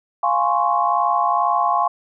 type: chord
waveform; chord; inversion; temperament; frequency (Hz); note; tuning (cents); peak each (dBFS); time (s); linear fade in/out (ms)
sine; Db major seventh; first; equal; 698.5 / 830.6 / 1046.5 / 1108.7; F5 / Ab5 / C6 / Db6; 0 / 0 / 0 / 0; -21; 0.23-1.88; 5
effects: none